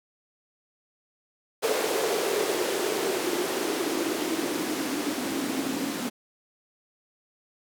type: noise with band-pass filter sweep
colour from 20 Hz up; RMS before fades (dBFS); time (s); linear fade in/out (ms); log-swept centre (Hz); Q
blue; -28; 1.62-6.1; 20; 450 to 250; 5.5
effects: none